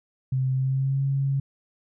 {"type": "tone with pitch glide", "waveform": "sine", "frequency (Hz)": [130.81, 137.23], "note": ["C3", "C#3"], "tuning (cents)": [0, -17], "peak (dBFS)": -21, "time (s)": [0.32, 1.4], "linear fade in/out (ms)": 5, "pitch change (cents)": 83, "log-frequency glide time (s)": [0.53, 1.03], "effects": []}